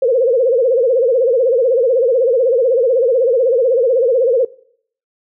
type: tone with vibrato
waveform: sine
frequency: 493.9 Hz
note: B4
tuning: in tune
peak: -10 dBFS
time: 0.02-4.45 s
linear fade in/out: 5 ms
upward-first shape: sine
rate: 16 Hz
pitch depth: 160 cents each way
effects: noise-tail reverb RT60 0.6 s tail -20 dB re dry